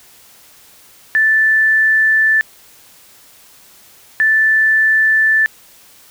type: tone pair in turn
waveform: sine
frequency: 1759 / 1759 Hz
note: A6 / A6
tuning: -1 / -1 cents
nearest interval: unison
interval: 0 cents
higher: neither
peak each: -9 dBFS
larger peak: neither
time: 1.15-2.41 / 4.2-5.46 s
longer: neither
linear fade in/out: 0 ms
effects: white hiss -45 dBFS RMS until 6.1 s